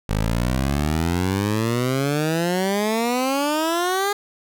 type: exponential sweep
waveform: 15% pulse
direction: up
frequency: 50.6 to 413.2 Hz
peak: -13 dBFS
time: 0.09-4.13 s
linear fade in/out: 5 ms
effects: none